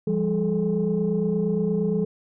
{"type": "tone cluster", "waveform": "sine", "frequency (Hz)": [171.8, 200.4, 431], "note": ["F3", "G3", "A4"], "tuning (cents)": [-28, 38, -36], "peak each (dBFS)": -24, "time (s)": [0.07, 2.05], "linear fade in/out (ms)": 5, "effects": ["tanh soft clip ceiling -14 dBFS"]}